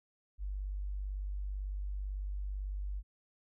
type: tone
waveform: sine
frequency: 49 Hz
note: G1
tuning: in tune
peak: -35 dBFS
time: 0.38-3.03 s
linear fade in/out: 50 ms
effects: none